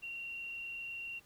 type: tone with frequency modulation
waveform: sine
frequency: 2749 Hz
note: F7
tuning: 28 cents flat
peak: -40 dBFS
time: 0.02-1.2 s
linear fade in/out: 20 ms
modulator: 27.8 Hz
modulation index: 0.99
effects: pink hiss -65 dBFS RMS until 1.25 s